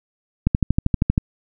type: click train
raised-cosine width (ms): 5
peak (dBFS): -3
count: 10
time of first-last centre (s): 0.47-1.179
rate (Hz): 12.7
effects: none